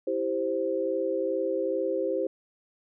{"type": "chord", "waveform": "sine", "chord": "C major", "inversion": "first", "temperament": "equal", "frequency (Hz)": [329.6, 392, 523.3], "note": ["E4", "G4", "C5"], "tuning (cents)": [0, 0, 0], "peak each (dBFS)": [-32, -30, -28], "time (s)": [0.07, 2.27], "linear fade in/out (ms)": 5, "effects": []}